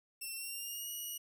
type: tone with pitch glide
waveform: 5% pulse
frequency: 2696 to 2906 Hz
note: E7 to F#7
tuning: +38 to -32 cents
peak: -32 dBFS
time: 0.21-1.18 s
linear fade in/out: 10 ms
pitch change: +130 cents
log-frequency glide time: 0.34-0.9 s
effects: none